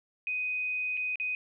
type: tone with dropouts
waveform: sine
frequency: 2500 Hz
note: D#7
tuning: 8 cents sharp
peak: -29 dBFS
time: 0.27-1.35 s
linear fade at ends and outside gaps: 1 ms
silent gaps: 0.97-0.974 / 1.157-1.199 s
effects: none